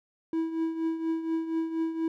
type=tone with tremolo; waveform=triangle; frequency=325.5 Hz; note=E4; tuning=22 cents flat; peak=-22 dBFS; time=0.33-2.08 s; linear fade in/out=2 ms; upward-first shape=triangle; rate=4.2 Hz; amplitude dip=70%; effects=none